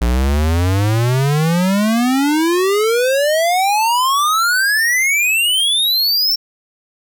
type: exponential sweep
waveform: square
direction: up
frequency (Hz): 57 to 5470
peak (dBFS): -13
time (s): 0.01-6.36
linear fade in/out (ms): 10
effects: none